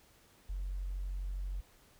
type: tone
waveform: sine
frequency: 46.25 Hz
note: F#1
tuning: in tune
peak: -34 dBFS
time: 0.49-1.61 s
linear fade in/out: 10 ms
effects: tanh soft clip ceiling -31 dBFS + pink hiss -64 dBFS RMS until 1.99 s